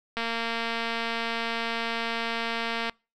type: click train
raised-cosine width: 0.3 ms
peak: -14 dBFS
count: 628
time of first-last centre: 0.17-2.896 s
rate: 230 Hz
effects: noise-tail reverb RT60 0.3 s tail -26 dB re dry